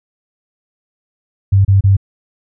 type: tone bursts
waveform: sine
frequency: 98 Hz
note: G2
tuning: in tune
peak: -6 dBFS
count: 3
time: 1.52-1.968 s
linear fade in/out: 10 ms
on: 130 ms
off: 29 ms
effects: none